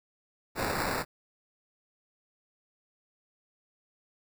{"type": "noise with sample-and-hold", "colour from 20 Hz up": "violet", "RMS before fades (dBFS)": -31, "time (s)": [0.55, 1.05], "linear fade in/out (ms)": 50, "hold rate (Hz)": 3150, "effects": []}